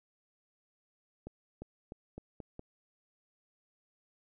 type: accelerating click train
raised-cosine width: 2 ms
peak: -30 dBFS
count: 6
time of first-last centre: 1.27-2.594 s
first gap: 350 ms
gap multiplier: 0.86
effects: none